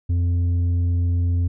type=tone with tanh clipping; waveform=sine; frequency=87.2 Hz; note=F2; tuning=2 cents flat; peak=-18 dBFS; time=0.09-1.48 s; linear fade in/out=10 ms; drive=5 dB; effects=none